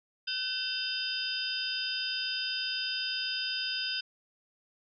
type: tone cluster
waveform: sine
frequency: 1523 / 2680 / 3072 / 3618 / 4920 Hz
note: F#6 / E7 / G7 / A7 / D#8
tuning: +50 / +28 / -36 / +48 / -20 cents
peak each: -39 / -39 / -38 / -39 / -34 dBFS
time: 0.27-4.01 s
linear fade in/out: 10 ms
effects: none